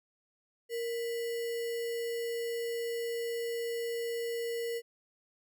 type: tone with sample-and-hold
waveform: sine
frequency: 466.2 Hz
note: A#4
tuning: in tune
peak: -32 dBFS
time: 0.69-4.82 s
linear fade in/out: 50 ms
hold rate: 2450 Hz
effects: none